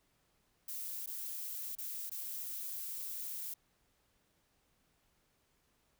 violet noise with dropouts, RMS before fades -42 dBFS, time 0.68-3.54 s, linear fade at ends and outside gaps 5 ms, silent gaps 1.061-1.073 / 1.753-1.783 / 2.096-2.115 s, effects pink hiss -75 dBFS RMS until 5.99 s

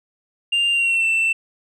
sine tone with pitch glide, 2794 to 2676 Hz, F7 to E7, 0 to +25 cents, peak -13 dBFS, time 0.52-1.33 s, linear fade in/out 10 ms, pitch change -75 cents, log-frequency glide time 0.71-1.06 s, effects tanh soft clip ceiling -15 dBFS

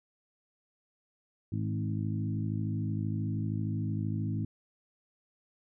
harmonic tone with a mistuned harmonic, 53 Hz, G#1, 36 cents sharp, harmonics 2 / 3 / 4 / 5 / 6, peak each -32 / -36 / -38 / -40 / -42 dBFS, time 1.52-4.45 s, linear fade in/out 5 ms, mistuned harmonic 4, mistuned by +16 cents, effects none

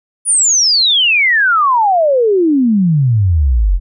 sine exponential sweep, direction down, 9956 to 41.2 Hz, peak -8 dBFS, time 0.25-3.8 s, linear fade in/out 50 ms, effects none

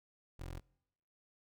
20% pulse tone, 43.77 Hz, F1, 5 cents sharp, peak -38 dBFS, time 0.39-0.6 s, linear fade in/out 10 ms, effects noise-tail reverb RT60 0.9 s tail -25 dB re dry

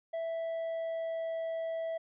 triangle tone with pitch glide, 659.3 to 655.1 Hz, E5 to E5, 0 to -11 cents, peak -31 dBFS, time 0.13-1.98 s, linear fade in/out 10 ms, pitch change -11 cents, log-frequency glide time 0.24-1.39 s, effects resampled to 8000 Hz

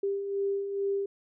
sine beating tone pair, 395 / 397.3 Hz, G4 / G4, +13 / +23 cents, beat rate 2.3 Hz, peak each -37 / -28 dBFS, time 0.03-1.06 s, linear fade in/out 5 ms, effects none

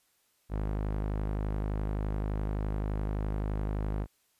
sawtooth tone with low-pass filter, 51.7 Hz, G#1, 7 cents flat, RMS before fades -32 dBFS, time 0.49-4.07 s, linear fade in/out 50 ms, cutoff 1400 Hz, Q 0.55, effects white hiss -71 dBFS RMS until 4.39 s + resampled to 32000 Hz

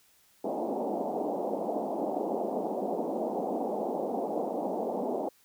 white band-pass noise, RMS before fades -32 dBFS, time 0.44-5.29 s, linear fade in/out 5 ms, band 200 to 800 Hz, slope 48 dB/octave, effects white hiss -64 dBFS RMS until 5.44 s

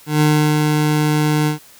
25% pulse tone with ADSR envelope, 151.4 Hz, D#3, 47 cents flat, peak -7 dBFS, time 0.06-1.59 s, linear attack 150 ms, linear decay 350 ms, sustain -3 dB, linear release 120 ms, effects white hiss -45 dBFS RMS until 1.79 s

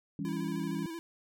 sine chord, C# diminished, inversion first, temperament just, 166.31 / 199.57 / 277.2 Hz, E3 / G3 / C#4, +16 / +31 / 0 cents, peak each -37 dBFS, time 0.19-0.86 s, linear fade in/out 2 ms
square tone with vibrato, 330 Hz, E4, 2 cents sharp, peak -39 dBFS, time 0.25-0.99 s, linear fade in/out 0 ms, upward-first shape square, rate 13 Hz, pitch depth 42 cents each way
effects none

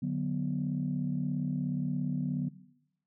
sine chord, B minor, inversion first, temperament just, 148.16 / 185.21 / 246.9 Hz, D3 / F#3 / B3, +16 / +2 / 0 cents, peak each -33 dBFS, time 0.02-2.49 s, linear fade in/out 10 ms, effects noise-tail reverb RT60 0.8 s tail -17 dB re dry + tanh soft clip ceiling -21 dBFS

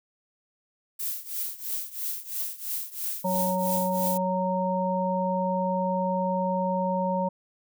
violet noise with tremolo, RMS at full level -29 dBFS, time 0.99-4.18 s, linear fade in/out 10 ms, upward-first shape triangle, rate 3 Hz, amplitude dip 90%
harmonic tone, 185 Hz, F#3, in tune, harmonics 1 / 3 / 5, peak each -28 / -28 / -28 dBFS, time 3.24-7.29 s, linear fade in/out 10 ms
effects none

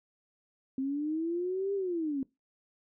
sine linear two-way sweep, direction up then down, 261.6 to 402.1 to 261.6 Hz, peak -29 dBFS, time 0.78-2.23 s, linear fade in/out 2 ms, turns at 1.74 s, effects noise-tail reverb RT60 0.2 s tail -20 dB re dry

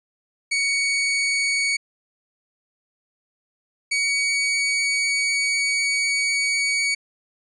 sawtooth tone pair in turn, 2238 / 2252 Hz, C#7 / C#7, +16 / +27 cents, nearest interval unison, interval 11 cents, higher second, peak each -16 dBFS, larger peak neither, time 0.51-1.77 / 3.91-6.95 s, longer second, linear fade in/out 10 ms, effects resampled to 22050 Hz

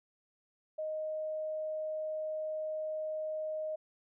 sine tone, 622.3 Hz, D#5, in tune, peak -34 dBFS, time 0.78-3.76 s, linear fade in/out 10 ms, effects none

